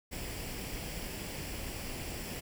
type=noise with comb filter; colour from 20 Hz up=pink; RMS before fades=-40 dBFS; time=0.11-2.41 s; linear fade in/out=20 ms; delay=0.39 ms; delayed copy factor=+0.5; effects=none